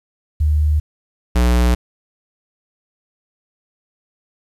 sine / square tone pair in turn, 75.6 / 60.49 Hz, D#2 / B1, -49 / -35 cents, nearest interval major third, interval 386 cents, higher first, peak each -12 dBFS, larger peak neither, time 0.4-0.8 / 1.35-1.75 s, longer neither, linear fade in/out 10 ms, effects resampled to 32000 Hz + 8-bit

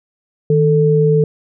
sine tone pair together, 156.1 / 441.1 Hz, D#3 / A4, +6 / +4 cents, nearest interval octave + tritone, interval 1798 cents, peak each -12 dBFS, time 0.5-1.24 s, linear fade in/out 2 ms, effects none

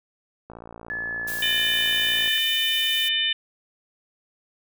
click train, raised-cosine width 1 ms, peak -26 dBFS, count 103, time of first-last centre 0.5-2.277 s, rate 57.4 Hz
sine tone with pitch glide, 1719 to 1758.2 Hz, A6 to A6, -41 to -2 cents, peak -27 dBFS, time 0.9-2.38 s, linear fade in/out 0 ms, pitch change +39 cents, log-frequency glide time 2.03-2.27 s
blue noise, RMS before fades -34 dBFS, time 1.27-3.09 s, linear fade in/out 10 ms
harmonic tone, 600 Hz, D5, 37 cents sharp, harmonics 3 / 4 / 5 / 6, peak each -29 / -30 / -23 / -26 dBFS, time 1.42-3.33 s, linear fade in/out 5 ms
effects none

